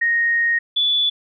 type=tone pair in turn; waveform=sine; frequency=1864.7 / 3454 Hz; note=A#6 / A7; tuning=0 / -33 cents; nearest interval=major seventh; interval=1067 cents; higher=second; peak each=-15 dBFS; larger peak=neither; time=0.01-0.59 / 0.76-1.1 s; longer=first; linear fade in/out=10 ms; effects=none